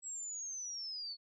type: linear sweep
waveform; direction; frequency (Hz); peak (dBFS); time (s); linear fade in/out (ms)
sine; down; 7790 to 4358; -40; 0.02-1.17; 50
effects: none